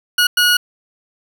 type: tone bursts at uneven times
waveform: 20% pulse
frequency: 1452 Hz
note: F#6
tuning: 33 cents flat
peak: -6 dBFS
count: 2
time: 0.18-0.27 / 0.37-0.57 s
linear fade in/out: 5 ms
effects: none